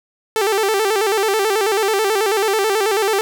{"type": "tone with vibrato", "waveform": "sawtooth", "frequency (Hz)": 415.3, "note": "G#4", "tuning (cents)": 0, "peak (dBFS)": -11, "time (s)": [0.36, 3.21], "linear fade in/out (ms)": 0, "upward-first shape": "square", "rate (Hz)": 9.2, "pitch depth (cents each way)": 100, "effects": []}